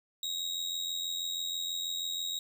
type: tone with amplitude modulation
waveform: 35% pulse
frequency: 3788 Hz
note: A#7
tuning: 27 cents sharp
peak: -28 dBFS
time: 0.23-2.39 s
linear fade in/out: 2 ms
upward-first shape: sine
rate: 86.2 Hz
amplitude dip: 60%
effects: none